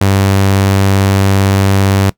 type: tone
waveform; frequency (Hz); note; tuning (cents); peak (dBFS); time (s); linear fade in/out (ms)
sawtooth; 97.7; G2; -5; -4; 0.01-2.1; 5
effects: noise-tail reverb RT60 0.1 s tail -20 dB re dry

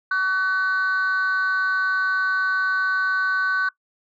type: tone pair together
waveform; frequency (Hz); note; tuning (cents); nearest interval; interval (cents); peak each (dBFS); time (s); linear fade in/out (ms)
sine; 1136 / 1508.5; C#6 / F#6; +42 / +33; perfect fourth; 491; -23 / -18; 0.11-3.69; 5
effects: noise-tail reverb RT60 0.1 s tail -21 dB re dry + tanh soft clip ceiling -16 dBFS

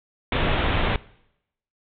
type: low-pass noise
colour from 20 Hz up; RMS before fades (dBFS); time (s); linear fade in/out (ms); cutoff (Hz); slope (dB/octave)
pink; -22; 0.32-0.96; 2; 3700; 96
effects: noise-tail reverb RT60 0.8 s tail -21 dB re dry

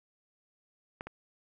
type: clicks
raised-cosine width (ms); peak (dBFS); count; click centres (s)
0.5; -23 / -26; 2; 1.009 / 1.07
effects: none

